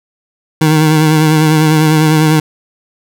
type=tone with vibrato; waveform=25% pulse; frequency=155.56 Hz; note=D#3; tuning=in tune; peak=-3 dBFS; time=0.61-2.4 s; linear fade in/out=5 ms; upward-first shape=triangle; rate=10 Hz; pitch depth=41 cents each way; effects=none